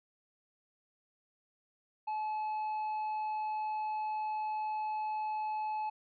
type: tone with hard clipping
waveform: sine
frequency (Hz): 859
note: A5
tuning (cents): -42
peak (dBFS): -34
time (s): 2.07-5.9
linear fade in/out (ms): 10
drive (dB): 3
effects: resampled to 11025 Hz